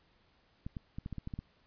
clicks, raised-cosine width 5 ms, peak -27 dBFS, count 9, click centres 0.665 / 0.768 / 0.985 / 1.061 / 1.127 / 1.183 / 1.274 / 1.338 / 1.39 s, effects pink hiss -69 dBFS RMS until 1.66 s + resampled to 11025 Hz

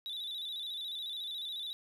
sine tone with vibrato, 3682 Hz, A#7, 22 cents flat, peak -35 dBFS, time 0.06-1.73 s, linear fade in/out 0 ms, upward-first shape square, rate 14 Hz, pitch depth 73 cents each way, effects tanh soft clip ceiling -36 dBFS + 11-bit

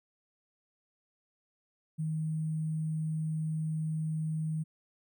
sine tone with sample-and-hold, 157.5 Hz, D#3, 21 cents sharp, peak -30 dBFS, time 1.98-4.64 s, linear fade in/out 20 ms, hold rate 8820 Hz, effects none

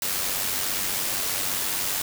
white noise with amplitude modulation, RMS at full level -25 dBFS, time 0.02-2.02 s, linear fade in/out 2 ms, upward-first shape sine, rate 95 Hz, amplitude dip 40%, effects none

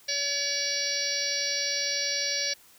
harmonic tone, 569 Hz, C#5, 45 cents sharp, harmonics 1 / 3 / 4 / 5 / 6 / 7 / 8 / 9 / 10, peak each -38 / -37 / -35 / -41 / -41 / -35 / -32 / -35 / -32 dBFS, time 0.08-2.54 s, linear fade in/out 10 ms, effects white hiss -56 dBFS RMS until 2.78 s

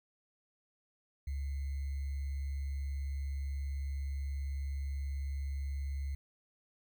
sine tone with sample-and-hold, 69.3 Hz, C#2, in tune, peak -34 dBFS, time 1.27-6.15 s, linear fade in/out 5 ms, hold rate 2100 Hz, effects none

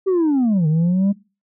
sine linear two-way sweep, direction down then up, 392 to 151 to 204.3 Hz, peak -11 dBFS, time 0.06-1.13 s, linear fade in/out 20 ms, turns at 0.67 s, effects noise-tail reverb RT60 0.3 s tail -21 dB re dry + tanh soft clip ceiling -13 dBFS

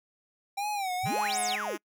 square tone with vibrato, 781 Hz, G5, 7 cents flat, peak -30 dBFS, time 0.57-1.56 s, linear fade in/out 10 ms, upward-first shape sine, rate 2 Hz, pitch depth 130 cents each way
sine exponential two-way sweep, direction up then down, 90 to 11340 to 277.7 Hz, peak -31 dBFS, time 1.03-1.77 s, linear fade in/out 20 ms, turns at 1.4 s
5% pulse tone, 209.2 Hz, G#3, 13 cents sharp, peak -25 dBFS, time 1.05-1.78 s, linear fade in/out 20 ms
effects noise-tail reverb RT60 0.1 s tail -26 dB re dry

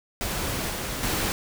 pink noise with level steps, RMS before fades -29 / -31 / -26 dBFS, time 0.21-1.32 s, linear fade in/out 0 ms, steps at 0.7 / 1.03 s, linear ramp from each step 2 ms, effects none

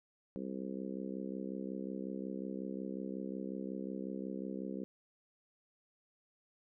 harmonic tone, 65.5 Hz, C2, 2 cents sharp, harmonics 3 / 4 / 5 / 6 / 7 / 8, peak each -42 / -44 / -46 / -48 / -49 / -50 dBFS, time 0.36-4.84 s, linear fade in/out 0 ms, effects none

